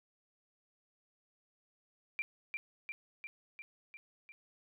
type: tone with echo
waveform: sine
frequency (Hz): 2364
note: D7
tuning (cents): +11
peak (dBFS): -33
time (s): 2.19-2.22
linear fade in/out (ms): 0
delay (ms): 350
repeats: 6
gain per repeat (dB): -3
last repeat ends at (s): 4.32
effects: none